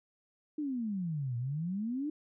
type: exponential two-way sweep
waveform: sine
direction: down then up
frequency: 311.1 to 116.54 to 311.1 Hz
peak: -32 dBFS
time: 0.58-2.1 s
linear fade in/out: 5 ms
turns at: 1.37 s
effects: none